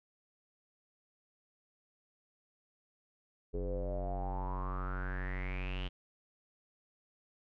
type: tone with low-pass filter sweep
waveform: square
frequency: 46.25 Hz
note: F#1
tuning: in tune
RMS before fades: -37 dBFS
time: 3.53-5.89 s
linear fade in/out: 20 ms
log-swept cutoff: 430 to 3100 Hz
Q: 9
effects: none